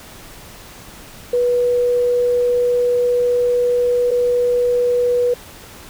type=tone with dropouts; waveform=sine; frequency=488.2 Hz; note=B4; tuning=20 cents flat; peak=-13 dBFS; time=1.33-5.34 s; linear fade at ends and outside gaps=5 ms; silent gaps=4.108-4.113 s; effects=pink hiss -39 dBFS RMS until 5.89 s